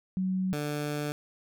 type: tone pair in turn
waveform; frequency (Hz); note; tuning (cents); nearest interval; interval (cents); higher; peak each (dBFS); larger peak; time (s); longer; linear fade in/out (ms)
sine / 15% pulse; 187.1 / 147.77; F#3 / D3; +20 / +11; major third; 409; first; -26 / -24; second; 0.17-0.53 / 0.53-1.12; second; 0
effects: none